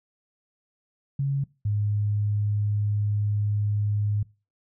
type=tone pair in turn; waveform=sine; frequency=138.59 / 103.83 Hz; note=C#3 / G#2; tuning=0 / 0 cents; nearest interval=perfect fourth; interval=500 cents; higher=first; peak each=-22 / -22 dBFS; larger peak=neither; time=1.19-1.44 / 1.65-4.23 s; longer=second; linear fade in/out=5 ms; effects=noise-tail reverb RT60 0.3 s tail -22 dB re dry